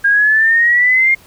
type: exponential sweep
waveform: sine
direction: up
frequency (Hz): 1612 to 2136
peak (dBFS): -8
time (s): 0.04-1.15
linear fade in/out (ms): 10
effects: pink hiss -45 dBFS RMS until 1.26 s